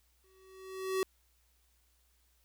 square tone with exponential growth, 379 Hz, F#4, 42 cents sharp, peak -28 dBFS, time 0.24-1.03 s, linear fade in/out 1 ms, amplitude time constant 170 ms, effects added 60 Hz sine -70 dBFS peak until 2.44 s + white hiss -73 dBFS RMS until 2.44 s

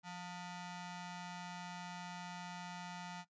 sawtooth ring-modulated tone, 535 Hz, C5, 38 cents sharp, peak -38 dBFS, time 0.03-3.25 s, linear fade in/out 50 ms, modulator 360 Hz, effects noise-tail reverb RT60 0.1 s tail -17 dB re dry + resampled to 16000 Hz

